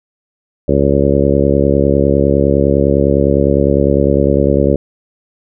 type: harmonic tone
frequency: 69.9 Hz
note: C#2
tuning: 15 cents sharp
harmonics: 1 / 2 / 3 / 4 / 5 / 6 / 7 / 8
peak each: -17 / -17 / -17 / -17 / -17 / -17 / -17 / -17 dBFS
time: 0.68-4.76 s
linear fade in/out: 5 ms
effects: none